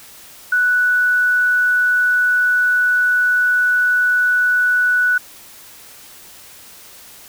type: tone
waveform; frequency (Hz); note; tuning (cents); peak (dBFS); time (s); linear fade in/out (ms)
sine; 1480; F#6; 0; -12; 0.52-5.18; 5
effects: white hiss -41 dBFS RMS until 7.28 s